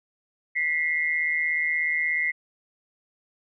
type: tone pair together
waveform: sine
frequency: 1968.3 / 2125 Hz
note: B6 / C7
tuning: -6 / +26 cents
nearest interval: minor second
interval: 132 cents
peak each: -25 dBFS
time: 0.55-2.32 s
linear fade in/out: 20 ms
effects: none